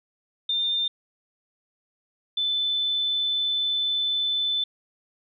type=tone pair in turn; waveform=sine; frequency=3604 / 3516 Hz; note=A7 / A7; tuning=+41 / -2 cents; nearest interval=unison; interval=43 cents; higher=first; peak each=-22 dBFS; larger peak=neither; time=0.49-0.88 / 2.37-4.64 s; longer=second; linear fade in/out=5 ms; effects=none